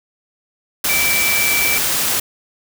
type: tone in noise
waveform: sine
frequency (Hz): 2323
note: D7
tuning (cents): -20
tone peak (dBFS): -17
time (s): 0.89-1.78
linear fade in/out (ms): 5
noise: white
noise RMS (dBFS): -18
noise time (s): 0.84-2.2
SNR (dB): -2
effects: none